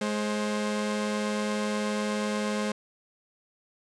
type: tone pair together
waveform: sawtooth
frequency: 210.1 / 529.4 Hz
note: G#3 / C5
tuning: +20 / +20 cents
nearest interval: octave + major third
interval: 1600 cents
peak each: -24 / -29 dBFS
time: 0.01-2.72 s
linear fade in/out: 5 ms
effects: resampled to 22050 Hz